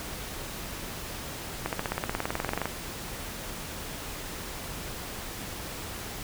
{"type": "accelerating click train", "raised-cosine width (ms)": 0.5, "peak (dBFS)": -13, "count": 20, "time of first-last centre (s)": [1.66, 2.656], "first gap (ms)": 68, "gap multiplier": 0.97, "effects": ["pink hiss -38 dBFS RMS until 6.23 s"]}